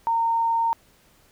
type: tone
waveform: sine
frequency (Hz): 918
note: A#5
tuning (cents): -27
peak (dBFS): -19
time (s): 0.07-0.73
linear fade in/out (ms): 0
effects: pink hiss -58 dBFS RMS until 1.31 s